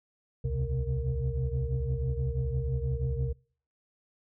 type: tone cluster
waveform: sine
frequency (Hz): 64.6 / 75.4 / 126.7 / 132.8 / 463.4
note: C2 / D2 / B2 / C3 / A#4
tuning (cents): -21 / +46 / +45 / +26 / -10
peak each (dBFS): -32 / -34 / -32 / -33 / -38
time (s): 0.44-3.33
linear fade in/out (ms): 10
effects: noise-tail reverb RT60 0.5 s tail -26 dB re dry + tanh soft clip ceiling -19 dBFS